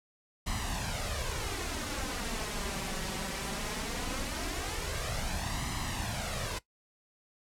pink noise with flanger, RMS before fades -35 dBFS, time 0.46-6.59 s, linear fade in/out 10 ms, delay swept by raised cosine 0.99 to 5.29 ms, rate 0.19 Hz, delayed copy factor +0.6, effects noise-tail reverb RT60 0.1 s tail -17 dB re dry + low-pass 10000 Hz 12 dB/octave

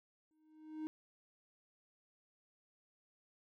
triangle tone with exponential growth, 311.1 Hz, D#4, in tune, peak -35 dBFS, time 0.31-0.87 s, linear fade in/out 0 ms, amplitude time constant 120 ms, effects none

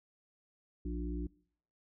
harmonic tone, 59 Hz, A#1, 22 cents sharp, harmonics 1 / 3 / 5 / 6, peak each -37 / -43 / -41 / -46 dBFS, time 0.85-1.27 s, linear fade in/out 5 ms, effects noise-tail reverb RT60 0.6 s tail -23 dB re dry

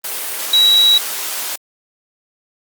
sine tone in noise, 3876 Hz, B7, 33 cents flat, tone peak -8 dBFS, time 0.53-0.98 s, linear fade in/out 5 ms, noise white, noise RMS -23 dBFS, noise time 0.04-1.56 s, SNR +12 dB, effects high-pass 400 Hz 12 dB/octave + Opus 32 kbps

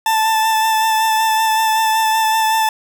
40% pulse tone with vibrato, 882 Hz, A5, 4 cents sharp, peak -12 dBFS, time 0.06-2.69 s, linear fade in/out 2 ms, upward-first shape sine, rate 5.3 Hz, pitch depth 17 cents each way, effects none

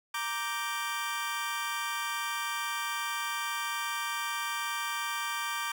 25% pulse chord, G minor, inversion first, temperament equal, 932.3 / 1174.7 / 1568 Hz, Bb5 / D6 / G6, 0 / 0 / 0 cents, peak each -34 / -31 / -33 dBFS, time 0.14-5.72 s, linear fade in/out 5 ms, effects none

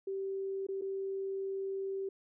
sine tone with dropouts, 388.2 Hz, G4, 17 cents flat, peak -34 dBFS, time 0.07-2.09 s, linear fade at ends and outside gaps 5 ms, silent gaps 0.668-0.686 / 0.813-0.819 s, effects none

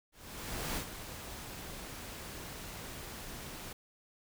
pink noise with ADSR envelope, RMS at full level -36 dBFS, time 0.12-3.73 s, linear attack 650 ms, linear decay 76 ms, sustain -9 dB, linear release 4 ms, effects none

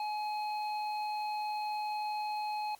harmonic tone, 845 Hz, G#5, 30 cents sharp, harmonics 1 / 3 / 5, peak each -33 / -46 / -47 dBFS, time 0-2.75 s, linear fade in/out 2 ms, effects white hiss -62 dBFS RMS until 2.79 s + AAC 64 kbps

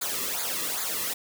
white noise with flanger, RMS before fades -30 dBFS, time 0.01-1.14 s, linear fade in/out 10 ms, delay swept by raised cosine 0.35 to 1.35 ms, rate 2.5 Hz, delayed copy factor -0.75, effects none

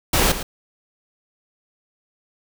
pink noise with echo, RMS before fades -17 dBFS, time 0.13-0.32 s, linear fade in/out 5 ms, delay 110 ms, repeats 1, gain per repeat -11 dB, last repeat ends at 0.43 s, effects none

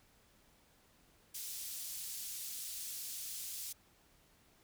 white band-pass noise, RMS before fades -44 dBFS, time 1.34-3.73 s, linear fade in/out 10 ms, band 4200 to 16000 Hz, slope 12 dB/octave, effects pink hiss -68 dBFS RMS until 4.63 s

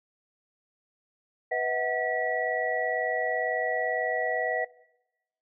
sine tone cluster, 494.1 / 642 / 740 / 1941 Hz, B4 / E5 / F#5 / B6, +1 / -46 / 0 / -31 cents, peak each -31 dBFS, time 1.51-4.65 s, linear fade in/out 10 ms, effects noise-tail reverb RT60 0.9 s tail -19 dB re dry

